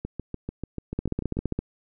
two click trains, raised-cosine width 3 ms, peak -18 / -13 dBFS, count 10 / 10, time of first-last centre 0.05-1.37 / 0.99-1.59 s, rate 6.82 / 15 Hz, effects none

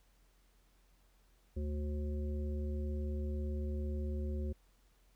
harmonic tone with a mistuned harmonic, 73.5 Hz, D2, 2 cents sharp, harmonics 1 / 3 / 5 / 7, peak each -35 / -44 / -46 / -51 dBFS, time 1.56-4.53 s, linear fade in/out 10 ms, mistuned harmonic 7, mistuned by +57 cents, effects added 44 Hz sine -66 dBFS peak until 5.15 s + pink hiss -73 dBFS RMS until 5.15 s

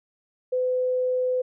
sine tone, 506 Hz, B4, 42 cents sharp, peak -21 dBFS, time 0.52-1.42 s, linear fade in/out 10 ms, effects none

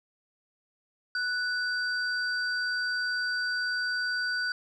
sine tone pair together, 1480 / 4699 Hz, F#6 / D8, 0 / 0 cents, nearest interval octave + minor sixth, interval 2000 cents, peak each -27 / -33 dBFS, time 1.15-4.52 s, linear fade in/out 2 ms, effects tanh soft clip ceiling -22 dBFS

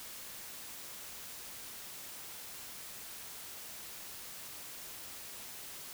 silence, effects white hiss -47 dBFS RMS until 5.93 s

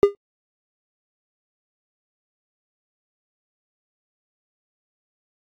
triangle tone with exponential decay, 404.2 Hz, G#4, 47 cents flat, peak -3 dBFS, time 0.03-0.15 s, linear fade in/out 0 ms, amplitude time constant 24 ms, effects AAC 48 kbps

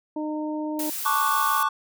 harmonic tone, 305.6 Hz, D#4, 31 cents flat, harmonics 1 / 2 / 3, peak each -27 / -34 / -36 dBFS, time 0.16-0.9 s, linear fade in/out 5 ms
blue noise, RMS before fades -31 dBFS, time 0.79-1.63 s, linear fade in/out 2 ms
triangle chord, D major seventh, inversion second, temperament equal, 880 / 1108.7 / 1174.7 / 1480 Hz, A5 / C#6 / D6 / F#6, 0 / 0 / 0 / 0 cents, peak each -26 / -22 / -23 / -28 dBFS, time 1.05-1.69 s, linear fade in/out 10 ms
effects none

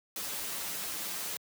white noise with comb filter, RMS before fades -37 dBFS, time 0.16-1.37 s, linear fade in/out 2 ms, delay 8 ms, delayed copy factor -0.75, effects high-pass 100 Hz 12 dB/octave

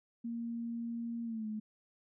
sine tone with pitch glide, 233.1 to 215 Hz, A#3 to A3, 0 to -40 cents, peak -36 dBFS, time 0.24-1.6 s, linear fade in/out 10 ms, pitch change -140 cents, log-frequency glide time 1.24-1.47 s, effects none

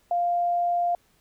sine tone, 698.5 Hz, F5, in tune, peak -21 dBFS, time 0.11-0.95 s, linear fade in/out 2 ms, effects pink hiss -64 dBFS RMS until 1.2 s

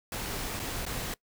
pink noise with dropouts, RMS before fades -35 dBFS, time 0.12-1.14 s, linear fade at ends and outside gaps 2 ms, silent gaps 0.594-0.598 / 0.853-0.863 s, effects noise-tail reverb RT60 0.1 s tail -21 dB re dry

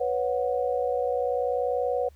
sine chord, B suspended second, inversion none, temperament equal with one note detuned, 493.9 / 554.4 / 732.8 Hz, B4 / C#5 / F#5, 0 / 0 / -17 cents, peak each -26 / -29 / -30 dBFS, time 0-2.09 s, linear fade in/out 10 ms, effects added 72 Hz sine -51 dBFS peak until 2.15 s + pink hiss -64 dBFS RMS until 2.15 s

